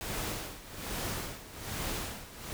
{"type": "noise with tremolo", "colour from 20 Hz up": "pink", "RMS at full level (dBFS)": -35, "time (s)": [0.01, 2.53], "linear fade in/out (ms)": 0, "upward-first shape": "sine", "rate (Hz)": 1.2, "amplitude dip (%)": 80, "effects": []}